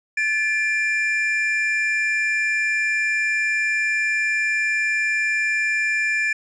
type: tone pair together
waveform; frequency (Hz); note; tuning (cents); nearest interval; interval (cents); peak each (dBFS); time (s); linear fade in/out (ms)
triangle; 1740 / 2380; A6 / D7; -20 / +22; perfect fourth; 542; -20; 0.17-6.33; 5
effects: resampled to 24000 Hz